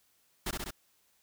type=noise with echo; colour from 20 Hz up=pink; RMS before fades=-34 dBFS; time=0.46-0.51 s; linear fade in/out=5 ms; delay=66 ms; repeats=3; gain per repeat=-2 dB; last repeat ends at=0.708 s; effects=white hiss -70 dBFS RMS until 1.22 s